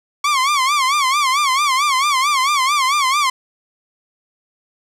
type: tone with vibrato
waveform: sawtooth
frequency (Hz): 1108.7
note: C#6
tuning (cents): 0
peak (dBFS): -10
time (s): 0.24-3.3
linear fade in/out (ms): 5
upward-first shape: sine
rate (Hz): 4.5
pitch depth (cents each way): 140
effects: low-pass 9000 Hz 12 dB/octave + 8-bit